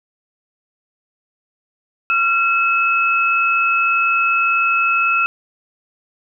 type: tone pair together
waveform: sine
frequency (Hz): 1370.9 / 2588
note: F6 / E7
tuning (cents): -33 / -32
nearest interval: major seventh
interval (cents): 1101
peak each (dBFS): -16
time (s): 2.1-5.26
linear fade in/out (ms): 0
effects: none